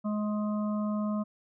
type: harmonic tone with a mistuned harmonic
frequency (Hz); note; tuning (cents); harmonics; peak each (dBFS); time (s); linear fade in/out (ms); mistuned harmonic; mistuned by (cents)
210.5; G#3; +24; 1 / 3 / 5 / 6; -28 / -38 / -42 / -44; 0.04-1.24; 20; 6; -18
effects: none